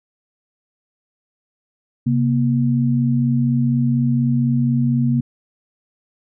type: tone pair together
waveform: sine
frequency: 133.24 / 237.4 Hz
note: C3 / A#3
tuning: +32 / +32 cents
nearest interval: minor seventh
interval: 1000 cents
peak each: -17 dBFS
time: 2.06-5.21 s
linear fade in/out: 10 ms
effects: none